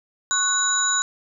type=tone cluster; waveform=sine; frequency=1098 / 1480 / 3877 / 6930 Hz; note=C#6 / F#6 / B7 / A8; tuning=-17 / 0 / -33 / -27 cents; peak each=-27 / -25 / -26 / -21 dBFS; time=0.31-1.02 s; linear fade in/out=0 ms; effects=none